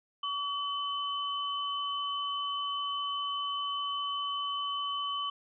sine tone pair together, 1139 / 3033 Hz, C#6 / F#7, +47 / +42 cents, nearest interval octave + perfect fourth, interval 1695 cents, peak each -33 / -35 dBFS, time 0.23-5.3 s, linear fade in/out 5 ms, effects none

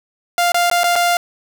sawtooth tone with dropouts, 698.5 Hz, F5, in tune, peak -9 dBFS, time 0.38-1.17 s, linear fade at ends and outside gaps 1 ms, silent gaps 0.52-0.544 / 0.7-0.713 / 0.834-0.841 / 0.956-0.961 s, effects none

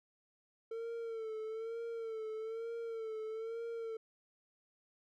triangle tone with vibrato, 449.7 Hz, A4, 38 cents sharp, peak -37 dBFS, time 0.71-3.97 s, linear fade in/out 5 ms, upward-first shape sine, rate 1.1 Hz, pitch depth 54 cents each way, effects none

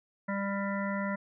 harmonic tone, 198.5 Hz, G3, 22 cents sharp, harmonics 1 / 3 / 5 / 7 / 9 / 10, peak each -32 / -37 / -39 / -40 / -42 / -42 dBFS, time 0.28-1.16 s, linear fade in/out 10 ms, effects none

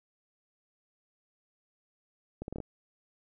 accelerating click train, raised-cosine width 2 ms, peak -24 dBFS, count 6, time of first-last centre 2.42-2.603 s, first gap 61 ms, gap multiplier 0.74, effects none

